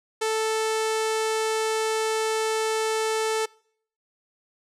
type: tone with low-pass filter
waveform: sawtooth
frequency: 440 Hz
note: A4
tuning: in tune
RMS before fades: -25 dBFS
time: 0.21-3.46 s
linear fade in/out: 10 ms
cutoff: 8900 Hz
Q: 1.3
effects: noise-tail reverb RT60 0.6 s tail -25 dB re dry